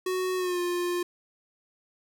square tone with pitch glide, 370 to 352.7 Hz, F#4 to F4, 0 to +17 cents, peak -27 dBFS, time 0.06-1.03 s, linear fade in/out 5 ms, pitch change -83 cents, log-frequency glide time 0.36-0.6 s, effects none

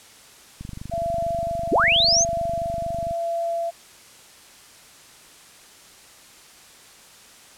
click train, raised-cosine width 5 ms, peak -22 dBFS, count 62, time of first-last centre 0.61-3.11 s, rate 24.4 Hz
sine tone with tremolo, 676 Hz, E5, 43 cents sharp, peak -22 dBFS, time 0.91-3.71 s, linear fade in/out 20 ms, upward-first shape sine, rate 0.89 Hz, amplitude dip 30%
sine linear sweep, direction up, 88 to 6645 Hz, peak -15 dBFS, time 1.71-2.25 s, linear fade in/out 20 ms
effects white hiss -48 dBFS RMS until 7.57 s + low-pass 10000 Hz 12 dB/octave

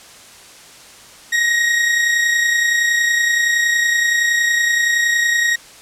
40% pulse tone pair together, 1880.3 / 1911 Hz, A#6 / A#6, +14 / +43 cents, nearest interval unison, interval 29 cents, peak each -13 / -23 dBFS, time 1.32-5.56 s, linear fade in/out 10 ms, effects white hiss -41 dBFS RMS until 5.81 s + low-pass 9000 Hz 12 dB/octave

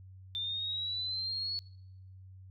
sine exponential sweep, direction up, 3567 to 4412 Hz, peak -33 dBFS, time 0.35-1.59 s, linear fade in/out 0 ms, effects noise-tail reverb RT60 0.8 s tail -24 dB re dry + added 94 Hz sine -49 dBFS peak until 2.5 s

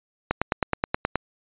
click train, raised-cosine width 0.5 ms, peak -6 dBFS, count 9, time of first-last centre 0.31-1.157 s, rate 9.45 Hz, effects resampled to 8000 Hz

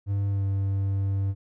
triangle tone with pitch glide, 99.8 to 97.92 Hz, G2 to G2, +32 to -1 cents, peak -21 dBFS, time 0.06-1.35 s, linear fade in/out 50 ms, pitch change -33 cents, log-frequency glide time 0.28-0.44 s, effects none

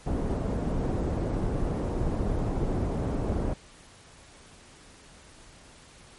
pink low-pass noise, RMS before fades -28 dBFS, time 0.06-3.54 s, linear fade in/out 10 ms, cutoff 560 Hz, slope 12 dB/octave, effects pink hiss -52 dBFS RMS until 6.18 s + MP3 48 kbps

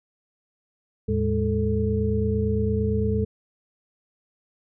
sine tone cluster, 79.8 / 108.6 / 206.3 / 438.1 Hz, D#2 / A2 / G#3 / A4, +44 / -22 / -11 / -7 cents, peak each -26 dBFS, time 1.08-3.25 s, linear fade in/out 10 ms, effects none

